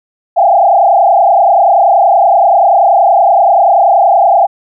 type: tone with frequency modulation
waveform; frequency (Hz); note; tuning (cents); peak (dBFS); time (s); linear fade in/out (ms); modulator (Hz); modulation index
sine; 740; F#5; 0; -4; 0.36-4.47; 20; 30.5; 2.6
effects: none